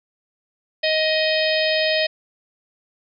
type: harmonic tone with a mistuned harmonic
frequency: 627 Hz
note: D#5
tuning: 13 cents sharp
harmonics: 1 / 3 / 4 / 5 / 6 / 7 / 8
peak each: -20 / -25 / -26 / -27 / -28 / -28 / -29 dBFS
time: 0.83-2.07 s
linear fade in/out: 10 ms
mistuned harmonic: 7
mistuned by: -31 cents
effects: none